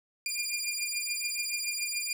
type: beating tone pair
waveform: 15% pulse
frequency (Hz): 2400 / 2407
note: D7 / D7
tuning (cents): +37 / +42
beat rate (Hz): 7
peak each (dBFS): -27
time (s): 0.26-2.13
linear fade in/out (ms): 2
effects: none